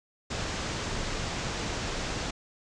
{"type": "low-pass noise", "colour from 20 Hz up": "pink", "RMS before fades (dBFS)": -33, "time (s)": [0.3, 2.31], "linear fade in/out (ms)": 10, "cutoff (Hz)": 7500, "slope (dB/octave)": 48, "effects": []}